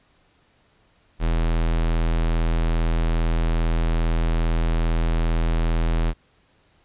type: tone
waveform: square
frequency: 41.2 Hz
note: E1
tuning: in tune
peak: -19 dBFS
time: 1.19-6.14 s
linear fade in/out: 50 ms
effects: pink hiss -61 dBFS RMS until 6.84 s + resampled to 8000 Hz